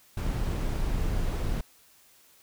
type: noise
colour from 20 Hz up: brown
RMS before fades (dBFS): -28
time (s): 0.17-1.61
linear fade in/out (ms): 5
effects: white hiss -59 dBFS RMS until 2.42 s